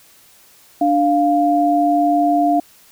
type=tone pair together; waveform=sine; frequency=294.2 / 698.5 Hz; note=D4 / F5; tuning=+3 / 0 cents; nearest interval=octave + minor third; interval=1497 cents; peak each=-16 / -14 dBFS; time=0.81-2.6 s; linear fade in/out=5 ms; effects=white hiss -49 dBFS RMS until 2.91 s